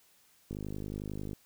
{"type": "click train", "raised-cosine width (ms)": 3, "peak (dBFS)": -26, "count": 43, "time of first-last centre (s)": [0.51, 1.332], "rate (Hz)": 51.1, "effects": ["white hiss -65 dBFS RMS until 1.45 s"]}